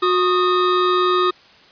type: tone pair together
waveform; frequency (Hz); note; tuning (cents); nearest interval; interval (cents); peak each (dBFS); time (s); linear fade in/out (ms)
square; 364 / 1240; F#4 / D#6; -28 / -6; octave + major sixth; 2122; -18; 0.02-1.31; 10
effects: white hiss -48 dBFS RMS until 1.71 s + resampled to 11025 Hz